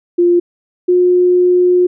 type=tone pair in turn; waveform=sine; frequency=349.2 / 359.2 Hz; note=F4 / F4; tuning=0 / +49 cents; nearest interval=unison; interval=49 cents; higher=second; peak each=-7 dBFS; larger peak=neither; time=0.18-0.4 / 0.88-1.87 s; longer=second; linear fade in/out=10 ms; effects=none